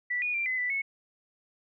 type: tone with pitch steps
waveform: sine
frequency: 1965 / 2456 / 2366 / 2030 / 1981 / 2198 Hz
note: B6 / D#7 / D7 / B6 / B6 / C#7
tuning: -9 / -23 / +12 / +47 / +5 / -15 cents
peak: -27 dBFS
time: 0.1-0.82 s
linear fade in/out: 10 ms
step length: 120 ms
effects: none